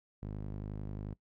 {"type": "tone with band-pass filter", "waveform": "sawtooth", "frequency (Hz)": 51.3, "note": "G#1", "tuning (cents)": -21, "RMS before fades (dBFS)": -41, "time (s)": [0.22, 1.14], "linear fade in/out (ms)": 10, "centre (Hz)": 160, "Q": 0.71, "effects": ["noise-tail reverb RT60 0.1 s tail -20 dB re dry"]}